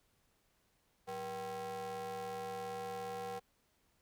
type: ring-modulated tone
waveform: square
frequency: 146.83 Hz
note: D3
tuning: in tune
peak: -38 dBFS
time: 1.07-3.4 s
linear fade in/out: 20 ms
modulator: 626 Hz
effects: pink hiss -75 dBFS RMS until 4.01 s